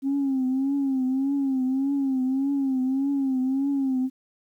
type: tone with vibrato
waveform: sine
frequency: 268.5 Hz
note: C4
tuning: 45 cents sharp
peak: -20 dBFS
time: 0.02-4.1 s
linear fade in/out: 50 ms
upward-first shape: triangle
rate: 1.7 Hz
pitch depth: 92 cents each way
effects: tanh soft clip ceiling -18 dBFS + 10-bit